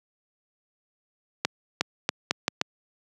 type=accelerating click train; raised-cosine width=0.2 ms; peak=-4 dBFS; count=6; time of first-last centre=1.45-2.614 s; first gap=360 ms; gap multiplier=0.78; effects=high-pass 150 Hz 12 dB/octave